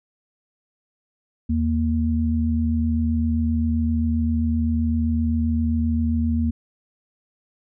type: tone pair together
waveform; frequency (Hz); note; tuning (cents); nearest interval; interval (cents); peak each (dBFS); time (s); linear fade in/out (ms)
sine; 80.25 / 233.1; E2 / A#3; -46 / 0; octave + tritone; 1846; -21; 1.49-6.51; 10
effects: none